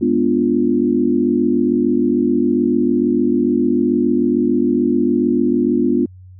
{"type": "chord", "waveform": "sine", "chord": "G# diminished seventh", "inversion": "none", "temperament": "equal", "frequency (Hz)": [207.7, 246.9, 293.7, 349.2], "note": ["G#3", "B3", "D4", "F4"], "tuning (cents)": [0, 0, 0, 0], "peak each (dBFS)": [-22, -16, -19, -18], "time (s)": [0.01, 6.06], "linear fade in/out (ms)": 10, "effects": ["added 92 Hz sine -37 dBFS peak until 6.39 s"]}